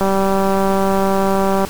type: click train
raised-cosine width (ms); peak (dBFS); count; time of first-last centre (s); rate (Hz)
1; -4; 319; 0.01-1.649; 194
effects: pink hiss -31 dBFS RMS until 1.69 s